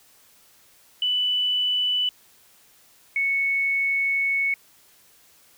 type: tone pair in turn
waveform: sine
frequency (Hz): 2982 / 2212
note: F#7 / C#7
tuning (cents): +13 / -4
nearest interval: perfect fourth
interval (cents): 517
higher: first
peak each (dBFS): -20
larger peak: neither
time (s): 1.02-2.09 / 3.16-4.54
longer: second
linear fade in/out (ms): 2
effects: white hiss -56 dBFS RMS until 5.57 s